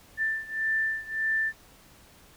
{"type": "beating tone pair", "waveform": "sine", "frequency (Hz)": [1773, 1774.7], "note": ["A6", "A6"], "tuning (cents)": [13, 14], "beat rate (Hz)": 1.7, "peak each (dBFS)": [-28, -30], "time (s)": [0.17, 1.53], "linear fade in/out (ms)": 50, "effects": ["pink hiss -55 dBFS RMS until 2.36 s"]}